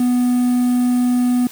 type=tone with quantisation; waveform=triangle; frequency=246.9 Hz; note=B3; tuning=in tune; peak=-11 dBFS; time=0-1.47 s; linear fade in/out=2 ms; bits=6; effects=white hiss -39 dBFS RMS until 1.51 s + high-pass 80 Hz 12 dB/octave